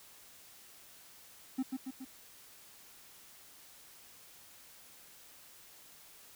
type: tone with echo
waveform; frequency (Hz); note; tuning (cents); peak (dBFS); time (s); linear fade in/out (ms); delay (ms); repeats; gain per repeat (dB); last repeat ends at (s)
triangle; 261.6; C4; 0; -28; 1.58-1.63; 10; 140; 3; -4; 2.05
effects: white hiss -57 dBFS RMS until 6.35 s